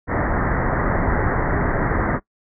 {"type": "low-pass noise", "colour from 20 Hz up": "pink", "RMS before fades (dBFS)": -20, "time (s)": [0.07, 2.2], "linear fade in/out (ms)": 50, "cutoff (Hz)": 2000, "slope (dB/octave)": 96, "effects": ["noise-tail reverb RT60 0.1 s tail -20 dB re dry"]}